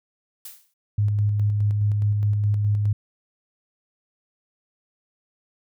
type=noise with exponential decay; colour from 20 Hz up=blue; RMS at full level=-35 dBFS; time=0.45-0.74 s; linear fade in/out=5 ms; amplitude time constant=63 ms
type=tone with tremolo; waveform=sine; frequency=103.83 Hz; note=G#2; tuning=in tune; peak=-17 dBFS; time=0.98-2.93 s; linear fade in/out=5 ms; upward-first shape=square; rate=4.8 Hz; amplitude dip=25%
effects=none